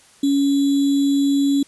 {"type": "tone with sample-and-hold", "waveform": "sine", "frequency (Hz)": 279.8, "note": "C#4", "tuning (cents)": 16, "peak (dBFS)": -14, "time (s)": [0.23, 1.63], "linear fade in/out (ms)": 5, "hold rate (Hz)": 3675, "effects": ["white hiss -51 dBFS RMS until 1.67 s", "resampled to 24000 Hz"]}